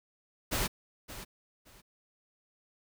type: noise with echo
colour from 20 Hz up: pink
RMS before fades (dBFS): -31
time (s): 0.51-0.68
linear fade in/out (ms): 20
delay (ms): 570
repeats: 2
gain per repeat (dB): -13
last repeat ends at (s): 1.82
effects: none